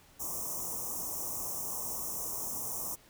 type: band-stop noise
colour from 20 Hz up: white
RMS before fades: -37 dBFS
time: 0.19-2.96 s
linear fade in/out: 20 ms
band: 1200 to 5500 Hz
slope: 96 dB/octave
effects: pink hiss -60 dBFS RMS until 3.09 s